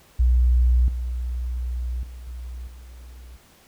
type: tone with level steps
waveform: sine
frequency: 61.2 Hz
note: B1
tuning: 15 cents flat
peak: -14 / -24 / -35 / -31 / -39 dBFS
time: 0.19-3.37 s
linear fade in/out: 10 ms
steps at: 0.88 / 2.03 / 2.27 / 2.67 s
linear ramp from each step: 2 ms
effects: pink hiss -54 dBFS RMS until 3.67 s